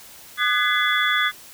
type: tone cluster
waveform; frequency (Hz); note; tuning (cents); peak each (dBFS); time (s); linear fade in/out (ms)
sine; 1222 / 1496 / 1689 / 2039 / 3428; D#6 / F#6 / G#6 / C7 / A7; -32 / +19 / +29 / -45 / -46; -24; 0.37-1.32; 50
effects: white hiss -44 dBFS RMS until 1.53 s